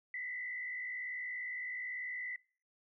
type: tone with frequency modulation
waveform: sine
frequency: 2000 Hz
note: B6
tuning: 21 cents sharp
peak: -38 dBFS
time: 0.14-2.36 s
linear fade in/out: 2 ms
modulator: 58.9 Hz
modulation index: 0.93
effects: noise-tail reverb RT60 0.5 s tail -26 dB re dry